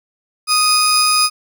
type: tone pair together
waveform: 30% pulse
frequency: 1244.5 / 4982 Hz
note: D#6 / D#8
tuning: 0 / +1 cents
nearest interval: 2 octaves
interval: 2401 cents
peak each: -12 / -11 dBFS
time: 0.47-1.3 s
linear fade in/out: 50 ms
effects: none